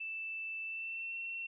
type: tone with pitch glide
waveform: sine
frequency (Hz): 2647 to 2712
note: E7 to E7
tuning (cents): +7 to +49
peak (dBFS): -38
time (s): 0-1.47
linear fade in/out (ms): 10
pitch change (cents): +42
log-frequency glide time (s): 0.63-1.17
effects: none